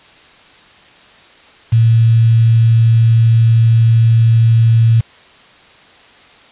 sine tone with quantisation, 114.1 Hz, A#2, 37 cents flat, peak -6 dBFS, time 1.72-5.01 s, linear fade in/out 10 ms, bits 5, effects white hiss -43 dBFS RMS until 6.51 s + resampled to 8000 Hz

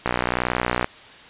click train, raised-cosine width 0.5 ms, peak -5 dBFS, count 49, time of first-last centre 0.06-0.844 s, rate 61.2 Hz, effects white hiss -44 dBFS RMS until 1.29 s + resampled to 8000 Hz

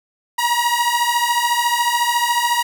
sawtooth beating tone pair, 948 / 962 Hz, A#5 / B5, +29 / -46 cents, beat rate 14 Hz, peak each -15 dBFS, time 0.38-2.63 s, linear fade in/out 10 ms, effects none

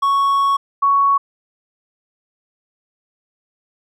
triangle / sine tone pair in turn, 1110 / 1114.6 Hz, C#6 / C#6, +2 / +9 cents, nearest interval unison, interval 7 cents, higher second, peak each -11 dBFS, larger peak neither, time 0.02-0.57 / 0.82-1.18 s, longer first, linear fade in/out 10 ms, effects none

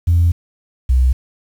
sine tone pair in turn, 85.3 / 63.72 Hz, F2 / C2, -40 / -45 cents, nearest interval perfect fourth, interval 505 cents, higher first, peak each -8 dBFS, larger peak neither, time 0.07-0.32 / 0.89-1.13 s, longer first, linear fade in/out 10 ms, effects tanh soft clip ceiling -6 dBFS + 7-bit

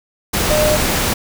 sine tone in noise, 607 Hz, D#5, 43 cents flat, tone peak -14 dBFS, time 0.5-0.77 s, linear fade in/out 10 ms, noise pink, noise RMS -17 dBFS, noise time 0.33-1.14 s, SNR 0 dB, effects none

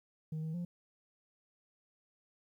sine tone with pitch steps, 156.8 / 159 / 174.7 Hz, D#3 / D#3 / F3, +14 / +38 / +1 cents, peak -33 dBFS, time 0.32-0.65 s, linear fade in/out 5 ms, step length 110 ms, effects tanh soft clip ceiling -35 dBFS + 12-bit

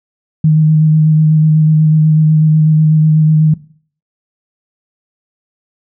sine tone with vibrato, 155.56 Hz, D#3, in tune, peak -5 dBFS, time 0.44-3.54 s, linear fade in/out 5 ms, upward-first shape square, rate 8.1 Hz, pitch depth 13 cents each way, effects noise-tail reverb RT60 0.5 s tail -19 dB re dry

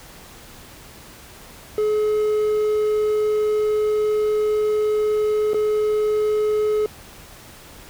triangle tone with dropouts, 425.5 Hz, G#4, 42 cents sharp, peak -15 dBFS, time 1.78-6.86 s, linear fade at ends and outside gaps 1 ms, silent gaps 5.534-5.544 s, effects pink hiss -43 dBFS RMS until 7.89 s

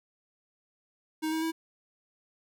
square tone with pitch steps, 314.1 / 319.4 / 324.8 Hz, D#4 / D#4 / E4, +16 / +45 / -26 cents, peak -29 dBFS, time 1.22-1.52 s, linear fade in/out 20 ms, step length 100 ms, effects none

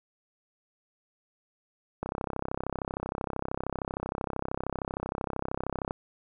click train, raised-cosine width 1 ms, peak -17 dBFS, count 129, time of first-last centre 2.03-5.909 s, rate 33 Hz, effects none

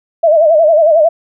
sine tone with vibrato, 635 Hz, D#5, 35 cents sharp, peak -5 dBFS, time 0.23-1.09 s, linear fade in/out 10 ms, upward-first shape sine, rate 11 Hz, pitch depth 110 cents each way, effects none

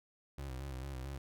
30% pulse tone with vibrato, 66.4 Hz, C2, 26 cents sharp, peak -38 dBFS, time 0.38-1.18 s, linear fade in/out 5 ms, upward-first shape square, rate 4.5 Hz, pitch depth 62 cents each way, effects none

